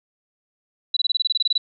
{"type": "tone bursts", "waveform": "sine", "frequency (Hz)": 3951, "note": "B7", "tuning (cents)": 0, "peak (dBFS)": -16, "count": 13, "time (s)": [0.94, 1.579], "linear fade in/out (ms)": 5, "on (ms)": 27, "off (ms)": 24, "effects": []}